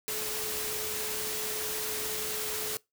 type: tone in noise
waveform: sine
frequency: 430.1 Hz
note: A4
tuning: 39 cents flat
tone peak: -40 dBFS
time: 0.08-2.77 s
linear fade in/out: 0 ms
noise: white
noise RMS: -34 dBFS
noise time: 0.08-2.77 s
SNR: -9 dB
effects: noise-tail reverb RT60 0.2 s tail -23 dB re dry